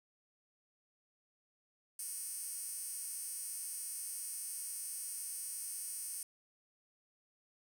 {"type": "tone with high-pass filter", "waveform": "10% pulse", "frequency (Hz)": 365.7, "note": "F#4", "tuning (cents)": -20, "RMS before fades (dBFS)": -43, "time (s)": [1.99, 6.23], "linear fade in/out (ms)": 2, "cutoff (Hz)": 9000, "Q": 3.1, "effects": []}